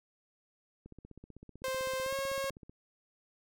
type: click train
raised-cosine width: 3 ms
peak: -37 dBFS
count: 30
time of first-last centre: 0.86-2.695 s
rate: 15.8 Hz
type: tone with pitch glide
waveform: sawtooth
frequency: 523.3 to 544.3 Hz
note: C5 to C#5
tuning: 0 to -32 cents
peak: -29 dBFS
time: 1.64-2.5 s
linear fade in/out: 2 ms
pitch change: +68 cents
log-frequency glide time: 2.04-2.14 s
effects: none